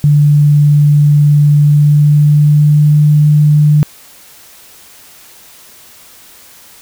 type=tone with pitch glide; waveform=sine; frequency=146.9 to 149.47 Hz; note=D3 to D3; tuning=+1 to +31 cents; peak=-4 dBFS; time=0.04-3.83 s; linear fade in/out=0 ms; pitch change=+30 cents; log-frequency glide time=1.61-3.01 s; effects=white hiss -39 dBFS RMS until 6.81 s